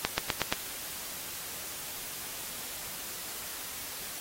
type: accelerating click train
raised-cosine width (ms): 0.2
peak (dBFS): -8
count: 5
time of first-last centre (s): 0.05-0.525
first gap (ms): 130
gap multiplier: 0.94
effects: white hiss -40 dBFS RMS until 4.2 s + AAC 48 kbps